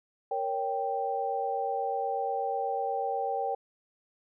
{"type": "chord", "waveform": "sine", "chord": "G diminished", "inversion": "first", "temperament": "equal", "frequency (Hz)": [466.2, 554.4, 784], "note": ["Bb4", "Db5", "G5"], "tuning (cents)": [0, 0, 0], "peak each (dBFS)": [-34, -35, -30], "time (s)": [0.31, 3.55], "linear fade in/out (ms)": 5, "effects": []}